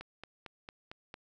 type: click train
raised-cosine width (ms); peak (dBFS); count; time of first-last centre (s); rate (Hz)
0.3; -28; 6; 0.01-1.141; 4.42
effects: none